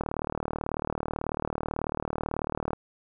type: click train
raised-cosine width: 1 ms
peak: -15 dBFS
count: 105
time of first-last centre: 0.01-2.733 s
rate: 38.2 Hz
effects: none